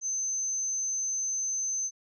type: tone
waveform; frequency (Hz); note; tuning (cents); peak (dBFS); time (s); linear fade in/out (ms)
sine; 6190; G8; -23; -28; 0.01-1.91; 50
effects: none